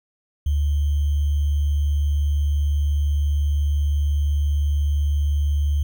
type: tone with sample-and-hold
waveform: sine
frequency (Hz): 72.9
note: D2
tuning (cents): -12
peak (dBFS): -17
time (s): 0.46-5.83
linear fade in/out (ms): 5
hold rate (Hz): 3150
effects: none